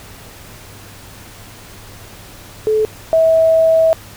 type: tone pair in turn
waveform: sine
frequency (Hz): 432.8 / 648.5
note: A4 / E5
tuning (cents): -29 / -28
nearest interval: perfect fifth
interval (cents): 701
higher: second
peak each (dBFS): -11 / -8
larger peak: second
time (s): 2.67-2.85 / 3.13-3.93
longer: second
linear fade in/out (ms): 0
effects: added 102 Hz sine -42 dBFS peak until 4.16 s + pink hiss -38 dBFS RMS until 4.16 s